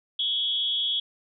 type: tone with amplitude modulation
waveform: sine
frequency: 3342 Hz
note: G#7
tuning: 10 cents sharp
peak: -20 dBFS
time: 0.19-1 s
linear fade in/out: 5 ms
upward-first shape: sine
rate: 283 Hz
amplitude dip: 75%
effects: none